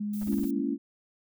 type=tone; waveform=sine; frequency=207.7 Hz; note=G#3; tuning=in tune; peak=-29 dBFS; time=0-0.6 s; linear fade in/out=10 ms
type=noise; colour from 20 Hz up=violet; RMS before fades=-46 dBFS; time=0.13-0.51 s; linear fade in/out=5 ms
type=noise bursts; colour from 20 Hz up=brown; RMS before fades=-41 dBFS; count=5; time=0.21-0.453 s; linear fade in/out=5 ms; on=27 ms; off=27 ms
type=chord; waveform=sine; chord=A# half-diminished seventh; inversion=third; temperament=just; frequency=209.8 / 233.1 / 279.7 / 335.6 Hz; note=G#3 / A#3 / C#4 / E4; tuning=+18 / 0 / +16 / +31 cents; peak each=-35 / -33 / -29 / -34 dBFS; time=0.26-0.78 s; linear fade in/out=50 ms
effects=none